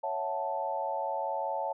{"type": "chord", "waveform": "sine", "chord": "F# minor seventh", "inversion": "second", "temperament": "equal", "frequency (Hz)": [554.4, 659.3, 740, 880], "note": ["C#5", "E5", "F#5", "A5"], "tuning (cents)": [0, 0, 0, 0], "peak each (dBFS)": [-36, -37, -38, -33], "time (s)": [0.03, 1.73], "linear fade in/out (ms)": 10, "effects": []}